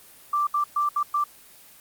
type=tone bursts at uneven times; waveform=sine; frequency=1175 Hz; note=D6; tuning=1 cent sharp; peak=-20 dBFS; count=5; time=0.33-0.47 / 0.54-0.64 / 0.76-0.89 / 0.96-1.03 / 1.14-1.24 s; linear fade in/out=5 ms; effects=white hiss -50 dBFS RMS until 1.8 s + Opus 24 kbps